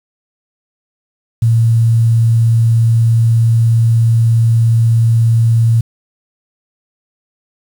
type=tone with quantisation; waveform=sine; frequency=114.6 Hz; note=A#2; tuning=29 cents flat; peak=-7 dBFS; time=1.42-5.81 s; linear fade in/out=5 ms; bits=6; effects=none